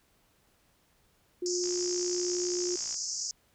sine tone, 356.1 Hz, F4, 34 cents sharp, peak -30 dBFS, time 1.42-2.76 s, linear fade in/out 5 ms
white band-pass noise, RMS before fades -35 dBFS, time 1.46-3.31 s, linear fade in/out 0 ms, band 4900 to 7100 Hz, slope 96 dB/octave
click train, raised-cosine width 0.2 ms, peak -30 dBFS, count 78, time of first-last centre 1.64-2.943 s, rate 59.1 Hz
effects pink hiss -68 dBFS RMS until 3.54 s

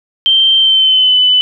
sine tone with pitch glide, 3136 to 3003 Hz, G7 to F#7, 0 to +25 cents, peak -6 dBFS, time 0.26-1.41 s, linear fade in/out 0 ms, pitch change -75 cents, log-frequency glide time 0.57-1.19 s, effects none

